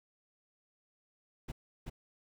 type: noise with echo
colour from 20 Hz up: brown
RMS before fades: -40 dBFS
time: 1.48-1.52 s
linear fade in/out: 10 ms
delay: 380 ms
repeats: 1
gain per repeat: -2 dB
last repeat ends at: 1.9 s
effects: none